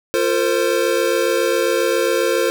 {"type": "chord", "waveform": "square", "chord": "F suspended fourth", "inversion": "none", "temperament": "equal with one note detuned", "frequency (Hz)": [349.2, 456, 523.3], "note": ["F4", "Bb4", "C5"], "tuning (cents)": [0, -38, 0], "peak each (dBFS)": [-22, -20, -20], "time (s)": [0.14, 2.5], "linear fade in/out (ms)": 0, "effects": []}